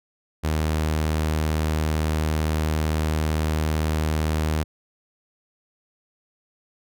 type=tone; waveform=sawtooth; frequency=77.78 Hz; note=D#2; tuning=in tune; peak=-17 dBFS; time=0.43-4.64 s; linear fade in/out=20 ms; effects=none